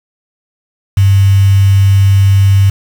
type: tone with quantisation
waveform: sine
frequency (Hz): 98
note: G2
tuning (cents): 0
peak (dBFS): -4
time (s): 0.97-2.7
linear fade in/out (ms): 5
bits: 4
effects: none